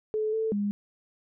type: tone with pitch steps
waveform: sine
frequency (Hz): 431.6 / 442.6 / 204.1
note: A4 / A4 / G#3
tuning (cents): -33 / +10 / -30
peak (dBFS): -25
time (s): 0.14-0.71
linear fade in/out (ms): 0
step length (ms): 190
effects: none